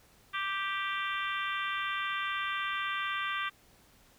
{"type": "harmonic tone", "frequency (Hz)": 392, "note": "G4", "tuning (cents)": 0, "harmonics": [3, 4, 5, 6, 7, 8, 9], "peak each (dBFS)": [-35, -37, -39, -41, -42, -43, -44], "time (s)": [0.33, 3.5], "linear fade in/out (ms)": 20, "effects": ["pink hiss -62 dBFS RMS until 4.18 s"]}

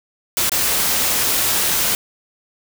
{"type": "noise with dropouts", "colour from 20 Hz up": "white", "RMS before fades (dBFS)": -18, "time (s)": [0.37, 1.95], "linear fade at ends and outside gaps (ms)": 1, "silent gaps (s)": [0.495, 0.518], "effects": []}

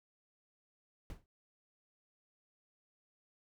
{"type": "noise with exponential decay", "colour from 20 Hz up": "brown", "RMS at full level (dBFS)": -40, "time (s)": [1.1, 1.26], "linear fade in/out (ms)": 1, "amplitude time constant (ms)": 33, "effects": []}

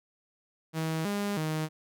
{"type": "tone with pitch steps", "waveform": "sawtooth", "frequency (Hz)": [160.2, 203.3, 156.3], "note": ["E3", "G#3", "D#3"], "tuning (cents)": [-49, -37, 8], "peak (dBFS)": -25, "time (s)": [0.73, 1.69], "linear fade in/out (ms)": 50, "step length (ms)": 320, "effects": []}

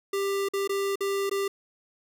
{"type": "tone with dropouts", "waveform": "square", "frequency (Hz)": 395.5, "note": "G4", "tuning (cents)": 15, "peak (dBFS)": -26, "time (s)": [0.13, 1.48], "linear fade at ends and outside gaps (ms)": 5, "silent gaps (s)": [[0.487, 0.535], [0.676, 0.693], [0.957, 1.006], [1.296, 1.312]], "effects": []}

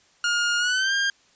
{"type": "tone with pitch glide", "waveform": "sawtooth", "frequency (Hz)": [1421, 1604.3], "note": ["F6", "G6"], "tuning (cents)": [30, 40], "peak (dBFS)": -17, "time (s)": [0.24, 1.1], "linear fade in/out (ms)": 2, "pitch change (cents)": 210, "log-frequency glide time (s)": [0.58, 0.94], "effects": ["white hiss -59 dBFS RMS until 1.35 s", "resampled to 16000 Hz"]}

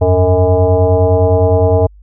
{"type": "tone with frequency modulation", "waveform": "sine", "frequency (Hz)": 271.1, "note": "C#4", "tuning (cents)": -38, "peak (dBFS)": -7, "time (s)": [0.01, 1.87], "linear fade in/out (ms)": 10, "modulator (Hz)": 184, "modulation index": 2.4, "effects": ["added 50 Hz sine -37 dBFS peak until 2.02 s"]}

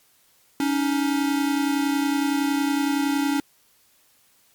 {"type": "tone pair together", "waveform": "square", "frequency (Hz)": [280.3, 311.1], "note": ["C#4", "D#4"], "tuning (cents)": [19, 0], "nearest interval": "major second", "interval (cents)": 181, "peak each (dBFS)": [-22, -27], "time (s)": [0.6, 3.4], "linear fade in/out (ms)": 2, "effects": ["white hiss -60 dBFS RMS until 4.54 s", "MP3 96 kbps"]}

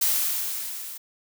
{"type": "noise with level ramp", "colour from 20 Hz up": "blue", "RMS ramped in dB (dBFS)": [-21, -38], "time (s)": [0.01, 0.98], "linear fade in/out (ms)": 10, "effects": []}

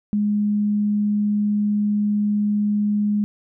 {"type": "tone", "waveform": "sine", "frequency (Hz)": 207.7, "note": "G#3", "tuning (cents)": 0, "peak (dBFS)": -17, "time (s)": [0.13, 3.24], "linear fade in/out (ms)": 0, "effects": []}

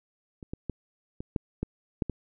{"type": "clicks", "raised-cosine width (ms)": 3, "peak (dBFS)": [-29, -21, -18, -23, -14, -16, -13, -18], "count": 8, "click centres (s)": [0.428, 0.535, 0.697, 1.205, 1.362, 1.63, 2.022, 2.097], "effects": []}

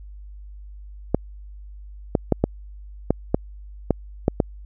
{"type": "clicks", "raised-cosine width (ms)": 2, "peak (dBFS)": -3, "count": 9, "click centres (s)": [1.146, 2.152, 2.323, 2.44, 3.106, 3.345, 3.907, 4.281, 4.402], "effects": ["added 50 Hz sine -37 dBFS peak until 4.65 s"]}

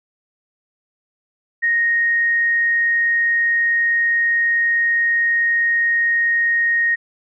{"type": "tone", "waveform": "sine", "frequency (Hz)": 1864.7, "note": "A#6", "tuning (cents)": 0, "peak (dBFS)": -14, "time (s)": [1.62, 6.96], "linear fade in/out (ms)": 20, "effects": []}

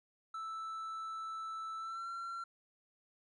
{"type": "tone with pitch glide", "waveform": "triangle", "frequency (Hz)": [1318.5, 1363.4], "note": ["E6", "F6"], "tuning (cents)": [0, -42], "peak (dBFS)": -38, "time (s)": [0.34, 2.44], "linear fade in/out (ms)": 5, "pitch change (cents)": 58, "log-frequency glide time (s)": [1.77, 2.09], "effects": ["resampled to 24000 Hz"]}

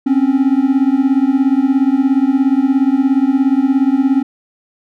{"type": "beating tone pair", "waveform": "triangle", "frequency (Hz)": [261, 278], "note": ["C4", "C#4"], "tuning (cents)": [-4, 5], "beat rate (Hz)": 17, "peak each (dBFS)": -11, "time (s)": [0.06, 4.23], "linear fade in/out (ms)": 10, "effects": []}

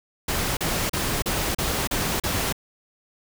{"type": "noise bursts", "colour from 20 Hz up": "pink", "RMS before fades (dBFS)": -25, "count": 7, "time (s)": [0.28, 2.526], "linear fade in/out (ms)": 5, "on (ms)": 290, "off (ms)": 36, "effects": []}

